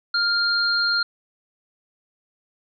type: tone pair together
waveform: sine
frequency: 1404 / 4207 Hz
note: F6 / C8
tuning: +9 / +9 cents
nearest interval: octave + perfect fifth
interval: 1900 cents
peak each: -21 dBFS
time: 0.14-1.03 s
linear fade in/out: 5 ms
effects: none